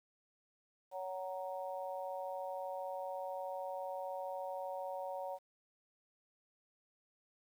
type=harmonic tone; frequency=186.5 Hz; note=F#3; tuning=14 cents sharp; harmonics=3 / 4 / 5; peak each=-42 / -44 / -46 dBFS; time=0.91-5.39 s; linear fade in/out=50 ms; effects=11-bit